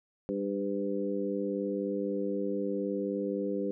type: harmonic tone with a mistuned harmonic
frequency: 99.3 Hz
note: G2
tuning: 23 cents sharp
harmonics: 2 / 3 / 4 / 5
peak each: -35 / -35 / -35 / -35 dBFS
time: 0.29-3.71 s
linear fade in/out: 0 ms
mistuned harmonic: 5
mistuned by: +16 cents
effects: none